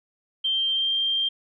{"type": "tone with pitch glide", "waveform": "sine", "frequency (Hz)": [3152, 3176], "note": ["G7", "G7"], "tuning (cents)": [9, 22], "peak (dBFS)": -21, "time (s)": [0.44, 1.29], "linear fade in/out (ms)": 10, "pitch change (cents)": 13, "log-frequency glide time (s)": [0.72, 0.89], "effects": []}